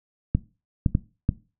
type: clicks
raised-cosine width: 5 ms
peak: -7 dBFS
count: 4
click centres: 0.35 / 0.862 / 0.951 / 1.291 s
effects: noise-tail reverb RT60 0.3 s tail -18 dB re dry